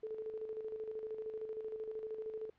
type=tone with tremolo; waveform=sine; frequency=437.1 Hz; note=A4; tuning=11 cents flat; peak=-38 dBFS; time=0.03-2.5 s; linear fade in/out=5 ms; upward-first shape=square; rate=13 Hz; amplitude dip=50%; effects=pink hiss -73 dBFS RMS until 2.58 s + low-pass 3000 Hz 12 dB/octave